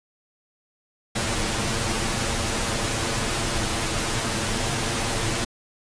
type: noise with comb filter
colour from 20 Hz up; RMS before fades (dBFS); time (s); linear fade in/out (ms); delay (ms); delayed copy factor
pink; -25; 1.15-5.45; 10; 8.8; +0.6
effects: resampled to 22050 Hz